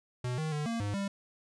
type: tone with pitch steps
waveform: square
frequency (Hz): 124.3 / 156.8 / 149.3 / 230.5 / 102.4 / 198.3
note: B2 / D#3 / D3 / A#3 / G#2 / G3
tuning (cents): +12 / +14 / +29 / -19 / -24 / +20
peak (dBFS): -32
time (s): 0.24-1.08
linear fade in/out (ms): 5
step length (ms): 140
effects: resampled to 22050 Hz + 12-bit